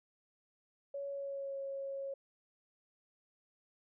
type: tone with pitch glide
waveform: sine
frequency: 560 to 548.2 Hz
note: C#5 to C#5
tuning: +18 to -19 cents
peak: -38 dBFS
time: 0.94-2.14 s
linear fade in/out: 5 ms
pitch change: -37 cents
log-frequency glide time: 1.08-1.58 s
effects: none